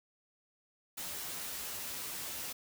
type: noise with comb filter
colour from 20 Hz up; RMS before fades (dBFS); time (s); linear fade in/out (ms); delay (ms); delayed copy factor
white; -41; 0.97-2.53; 10; 12; +0.6
effects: none